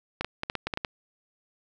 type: clicks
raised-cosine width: 0.3 ms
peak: -13 dBFS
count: 9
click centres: 0.21 / 0.246 / 0.434 / 0.499 / 0.553 / 0.67 / 0.738 / 0.774 / 0.848 s
effects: none